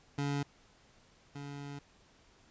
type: tone pair in turn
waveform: 25% pulse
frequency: 142.3 / 142.3 Hz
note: C#3 / C#3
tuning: +46 / +46 cents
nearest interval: unison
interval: 0 cents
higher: neither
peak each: -28 / -38 dBFS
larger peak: first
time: 0.18-0.43 / 1.35-1.79 s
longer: second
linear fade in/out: 5 ms
effects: pink hiss -64 dBFS RMS until 2.5 s + resampled to 16000 Hz